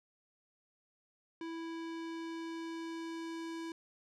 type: tone with low-pass filter sweep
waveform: square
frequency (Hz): 329.6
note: E4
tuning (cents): 0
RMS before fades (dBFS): -42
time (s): 1.41-3.72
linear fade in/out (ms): 2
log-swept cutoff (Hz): 3900 to 7300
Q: 0.72
effects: none